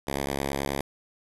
5% pulse tone, 69.3 Hz, C#2, in tune, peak -16 dBFS, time 0.07-0.82 s, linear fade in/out 5 ms, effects resampled to 24000 Hz + 7-bit

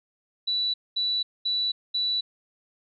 sine tone bursts, 3951 Hz, B7, in tune, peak -23 dBFS, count 4, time 0.47-2.21 s, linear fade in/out 10 ms, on 270 ms, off 220 ms, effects none

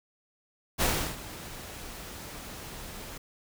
pink noise with ADSR envelope, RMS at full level -25 dBFS, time 0.78-3.18 s, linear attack 35 ms, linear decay 340 ms, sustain -17 dB, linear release 6 ms, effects none

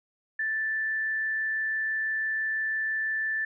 sine tone with frequency modulation, 1760 Hz, A6, in tune, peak -26 dBFS, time 0.39-3.45 s, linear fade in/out 5 ms, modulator 106 Hz, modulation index 0.2, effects none

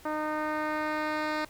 10% pulse tone with low-pass filter sweep, 306.4 Hz, D#4, 27 cents flat, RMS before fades -31 dBFS, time 0.05-1.45 s, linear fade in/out 5 ms, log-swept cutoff 1200 to 4000 Hz, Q 0.91, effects pink hiss -54 dBFS RMS until 1.49 s

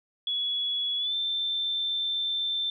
sine tone with pitch glide, 3380 to 3556 Hz, G#7 to A7, +30 to +18 cents, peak -26 dBFS, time 0.27-2.7 s, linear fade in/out 2 ms, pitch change +88 cents, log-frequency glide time 0.98-1.14 s, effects none

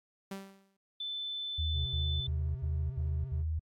sawtooth tone with exponential decay, 194.9 Hz, G3, 10 cents flat, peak -33 dBFS, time 0.31-0.77 s, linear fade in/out 5 ms, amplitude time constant 99 ms
sine tone, 3520 Hz, A7, in tune, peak -35 dBFS, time 1-2.27 s, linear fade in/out 5 ms
sine tone bursts, 79.2 Hz, D#2, 31 cents sharp, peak -30 dBFS, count 6, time 1.58-3.595 s, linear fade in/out 10 ms, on 280 ms, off 67 ms
triangle tone with vibrato, 130.81 Hz, C3, in tune, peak -36 dBFS, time 1.72-3.45 s, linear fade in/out 50 ms, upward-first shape sine, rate 15 Hz, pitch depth 53 cents each way
effects AAC 48 kbps

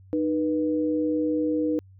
sine tone pair together, 307.1 / 488.2 Hz, D#4 / B4, -23 / -20 cents, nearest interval minor sixth, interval 803 cents, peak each -23 / -27 dBFS, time 0.13-1.79 s, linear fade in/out 0 ms, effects added 95 Hz sine -48 dBFS peak until 1.99 s

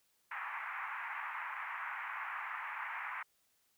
pink band-pass noise, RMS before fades -42 dBFS, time 0.31-3.23 s, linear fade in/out 5 ms, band 880 to 2300 Hz, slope 48 dB/octave, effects white hiss -75 dBFS RMS until 3.77 s

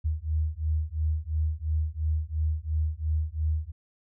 sine beating tone pair, 76.6 / 79.5 Hz, D#2 / D#2, -27 / +38 cents, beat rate 2.9 Hz, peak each -28 dBFS, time 0.04-3.72 s, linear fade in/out 20 ms, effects none

